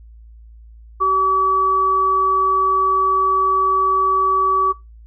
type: tone pair together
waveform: sine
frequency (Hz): 383.1 / 1144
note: G4 / D6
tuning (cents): -40 / -46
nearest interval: octave + perfect fifth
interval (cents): 1894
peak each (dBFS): -24 / -13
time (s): 1-4.73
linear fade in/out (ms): 20
effects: noise-tail reverb RT60 0.2 s tail -20 dB re dry + added 56 Hz sine -39 dBFS peak until 5.06 s